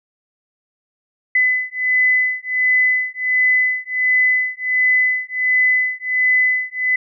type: beating tone pair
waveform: sine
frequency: 2010 / 2011.4 Hz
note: B6 / B6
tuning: +30 / +31 cents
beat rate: 1.4 Hz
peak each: -17 dBFS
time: 1.35-6.96 s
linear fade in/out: 5 ms
effects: none